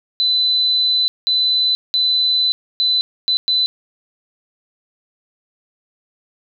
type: tone bursts at uneven times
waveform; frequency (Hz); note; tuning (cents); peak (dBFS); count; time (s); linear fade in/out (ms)
sine; 4010; B7; +26; -13; 6; 0.2-1.08 / 1.27-1.75 / 1.94-2.52 / 2.8-3.01 / 3.28-3.37 / 3.48-3.66; 0
effects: none